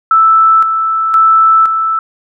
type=tone with tremolo; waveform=sine; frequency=1318.5 Hz; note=E6; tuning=in tune; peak=-4 dBFS; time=0.11-1.99 s; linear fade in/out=2 ms; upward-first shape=square; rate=0.97 Hz; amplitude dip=50%; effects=none